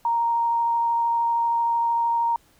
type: tone with vibrato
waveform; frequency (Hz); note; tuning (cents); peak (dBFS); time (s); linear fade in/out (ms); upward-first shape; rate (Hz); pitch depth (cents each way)
sine; 932.3; A#5; 0; -19; 0.05-2.36; 2; triangle; 13; 9
effects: pink hiss -59 dBFS RMS until 2.59 s